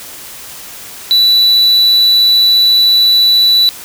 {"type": "tone", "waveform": "triangle", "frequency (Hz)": 3957, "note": "B7", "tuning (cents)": 3, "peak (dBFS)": -4, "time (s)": [1.11, 3.69], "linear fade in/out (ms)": 0, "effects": ["white hiss -30 dBFS RMS until 3.84 s"]}